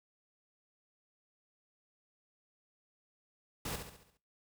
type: noise with echo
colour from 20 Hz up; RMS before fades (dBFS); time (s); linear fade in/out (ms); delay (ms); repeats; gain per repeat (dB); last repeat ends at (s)
pink; -39; 3.65-3.76; 5; 69; 6; -6; 4.174
effects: noise-tail reverb RT60 0.3 s tail -18 dB re dry